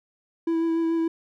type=tone with vibrato; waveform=triangle; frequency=329.6 Hz; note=E4; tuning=in tune; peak=-19 dBFS; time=0.47-1.08 s; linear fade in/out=5 ms; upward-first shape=sine; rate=6.9 Hz; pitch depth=15 cents each way; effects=none